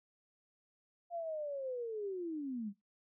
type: linear sweep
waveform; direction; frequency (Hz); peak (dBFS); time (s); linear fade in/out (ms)
sine; down; 698.5 to 193; -37; 1.1-2.73; 50
effects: noise-tail reverb RT60 0.2 s tail -19 dB re dry